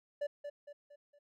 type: tone with echo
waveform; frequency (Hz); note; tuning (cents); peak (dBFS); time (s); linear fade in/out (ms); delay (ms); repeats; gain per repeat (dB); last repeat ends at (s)
triangle; 580; D5; -22; -31; 0.21-0.27; 10; 230; 4; -7; 1.19
effects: none